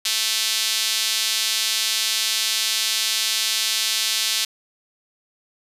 sawtooth tone with high-pass filter, 220 Hz, A3, in tune, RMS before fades -22 dBFS, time 0.05-4.45 s, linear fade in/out 5 ms, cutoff 3700 Hz, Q 1.5, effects resampled to 32000 Hz

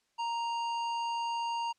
triangle tone with hard clipping, 932.3 Hz, A#5, in tune, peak -33 dBFS, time 0.18-1.73 s, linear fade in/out 20 ms, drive 16 dB, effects white hiss -75 dBFS RMS until 1.78 s + low-pass 7000 Hz 12 dB/octave

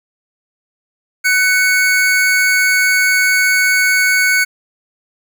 square tone pair together, 1500.8 / 2217 Hz, F#6 / C#7, +24 / 0 cents, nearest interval perfect fifth, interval 676 cents, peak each -14 dBFS, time 1.24-4.45 s, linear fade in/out 20 ms, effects none

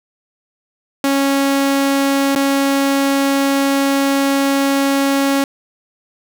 sawtooth tone with dropouts, 275.9 Hz, C#4, 8 cents flat, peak -9 dBFS, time 1.04-5.44 s, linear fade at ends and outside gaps 2 ms, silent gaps 2.351-2.359 s, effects none

